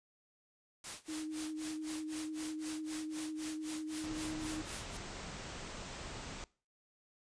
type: noise with tremolo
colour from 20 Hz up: white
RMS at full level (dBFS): -43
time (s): 0.84-4.97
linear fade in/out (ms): 2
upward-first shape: sine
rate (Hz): 3.9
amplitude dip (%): 95
type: tone with vibrato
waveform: sine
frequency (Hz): 311.1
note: D#4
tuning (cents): 0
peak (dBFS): -39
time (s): 1.08-4.62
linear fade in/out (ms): 10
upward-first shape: square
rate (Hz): 10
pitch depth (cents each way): 14
type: low-pass noise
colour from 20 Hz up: pink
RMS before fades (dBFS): -46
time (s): 4.04-6.44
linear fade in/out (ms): 0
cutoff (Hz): 8400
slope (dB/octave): 96
effects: noise-tail reverb RT60 0.4 s tail -23 dB re dry + resampled to 22050 Hz